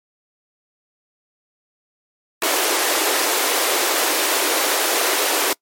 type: high-pass noise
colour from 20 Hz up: pink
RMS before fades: -19 dBFS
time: 2.42-5.53 s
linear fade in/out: 2 ms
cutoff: 320 Hz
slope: 48 dB/octave
effects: noise-tail reverb RT60 0.1 s tail -25 dB re dry + MP3 64 kbps